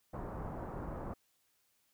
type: low-pass noise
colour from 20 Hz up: pink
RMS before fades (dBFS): -42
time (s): 0.13-1.14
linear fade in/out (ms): 10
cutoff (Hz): 1200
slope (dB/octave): 24
effects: white hiss -75 dBFS RMS until 1.93 s